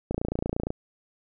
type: click train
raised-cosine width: 2 ms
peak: -14 dBFS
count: 18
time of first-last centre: 0.11-0.704 s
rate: 28.6 Hz
effects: none